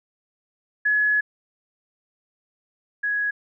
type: tone pair in turn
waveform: sine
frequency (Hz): 1695 / 1668.8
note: G#6 / G#6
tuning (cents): +35 / +8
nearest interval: unison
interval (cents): 27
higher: first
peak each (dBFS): -17 / -21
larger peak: first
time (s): 0.85-1.21 / 3.03-3.31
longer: first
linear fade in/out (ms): 10
effects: none